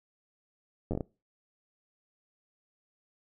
slowing click train, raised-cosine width 2 ms, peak -19 dBFS, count 6, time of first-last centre 0.91-1.008 s, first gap 10 ms, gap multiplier 1.34, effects noise-tail reverb RT60 0.3 s tail -23 dB re dry

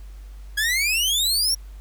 sawtooth exponential sweep, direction up, 1643 to 5670 Hz, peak -16 dBFS, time 0.57-1.55 s, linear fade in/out 10 ms, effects added 49 Hz sine -36 dBFS peak until 1.8 s + pink hiss -56 dBFS RMS until 1.8 s

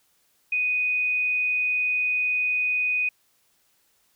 sine tone, 2489 Hz, D#7, in tune, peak -21 dBFS, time 0.52-3.09 s, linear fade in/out 5 ms, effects white hiss -66 dBFS RMS until 4.15 s

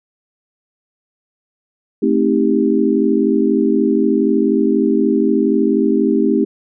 sine chord, A half-diminished seventh, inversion none, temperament just, 220 / 264 / 316.8 / 396 Hz, A3 / C4 / Eb4 / G4, 0 / +16 / +31 / +18 cents, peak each -17 dBFS, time 2.02-6.45 s, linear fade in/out 10 ms, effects none

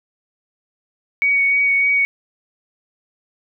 sine tone with vibrato, 2242 Hz, C#7, 19 cents sharp, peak -13 dBFS, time 1.22-2.05 s, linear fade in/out 0 ms, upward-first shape sine, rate 3.3 Hz, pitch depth 13 cents each way, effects none

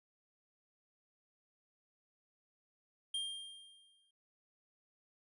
square tone with exponential decay, 3200 Hz, G7, 35 cents sharp, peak -35 dBFS, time 3.14-4.11 s, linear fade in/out 5 ms, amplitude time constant 210 ms, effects resampled to 24000 Hz

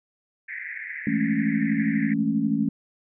pink band-pass noise, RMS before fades -35 dBFS, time 0.48-2.14 s, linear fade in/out 10 ms, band 1700 to 2200 Hz, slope 96 dB/octave
sine chord, A major seventh, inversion second, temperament equal, 164.81 / 207.7 / 220 / 277.2 Hz, E3 / G#3 / A3 / C#4, 0 / 0 / 0 / 0 cents, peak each -30 / -28 / -24 / -25 dBFS, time 1.07-2.69 s, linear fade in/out 2 ms
effects none

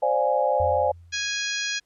sine chord, D half-diminished seventh, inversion third, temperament equal, 523.3 / 587.3 / 698.5 / 830.6 Hz, C5 / D5 / F5 / Ab5, 0 / 0 / 0 / 0 cents, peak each -24 / -24 / -28 / -24 dBFS, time 0.02-0.92 s, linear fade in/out 10 ms
sine tone with exponential decay, 85.5 Hz, F2, 36 cents flat, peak -26 dBFS, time 0.6-1.48 s, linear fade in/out 0 ms, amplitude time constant 190 ms
harmonic tone, 828 Hz, G#5, 5 cents flat, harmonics 2 / 3 / 4 / 5 / 6 / 7 / 8, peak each -30 / -32 / -33 / -34 / -35 / -35 / -36 dBFS, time 1.12-1.8 s, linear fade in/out 20 ms
effects pink hiss -71 dBFS RMS until 1.85 s + low-pass 11000 Hz 12 dB/octave

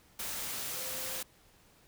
sine tone in noise, 520 Hz, C5, 11 cents flat, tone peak -48 dBFS, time 0.76-1.22 s, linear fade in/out 5 ms, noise white, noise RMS -38 dBFS, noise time 0.19-1.23 s, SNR -13 dB, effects pink hiss -63 dBFS RMS until 1.87 s

